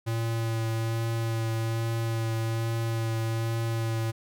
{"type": "tone with vibrato", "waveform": "square", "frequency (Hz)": 113.7, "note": "A#2", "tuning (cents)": -43, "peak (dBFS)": -27, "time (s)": [0.06, 4.12], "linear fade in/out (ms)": 20, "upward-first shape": "sine", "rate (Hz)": 1.2, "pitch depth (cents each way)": 13, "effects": []}